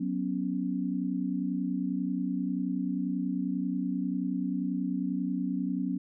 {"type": "chord", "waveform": "sine", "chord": "F# suspended fourth", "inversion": "none", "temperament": "equal", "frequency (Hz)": [185, 246.9, 277.2], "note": ["F#3", "B3", "C#4"], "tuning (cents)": [0, 0, 0], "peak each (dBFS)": [-32, -33, -32], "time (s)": [0, 5.98], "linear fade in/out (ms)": 10, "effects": []}